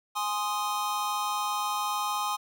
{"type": "chord", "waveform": "square", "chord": "Ab major", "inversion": "none", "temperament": "equal", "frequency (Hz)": [830.6, 1046.5, 1244.5], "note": ["Ab5", "C6", "Eb6"], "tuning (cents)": [0, 0, 0], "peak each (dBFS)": -33, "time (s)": [0.15, 2.37], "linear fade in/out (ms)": 20, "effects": []}